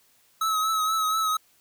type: tone with vibrato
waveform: square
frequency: 1288 Hz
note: E6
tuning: 41 cents flat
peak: -23 dBFS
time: 0.41-1.37 s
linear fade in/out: 5 ms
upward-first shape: triangle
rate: 4.2 Hz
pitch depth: 42 cents each way
effects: white hiss -62 dBFS RMS until 1.6 s